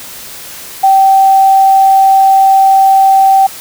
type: tone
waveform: sine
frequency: 775 Hz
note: G5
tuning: 20 cents flat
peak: -3 dBFS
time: 0.83-3.47 s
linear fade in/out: 10 ms
effects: white hiss -28 dBFS RMS until 3.6 s